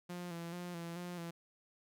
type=tone with vibrato; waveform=sawtooth; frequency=172.8 Hz; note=F3; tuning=18 cents flat; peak=-38 dBFS; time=0.09-1.31 s; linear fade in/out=10 ms; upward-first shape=square; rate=2.3 Hz; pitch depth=39 cents each way; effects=none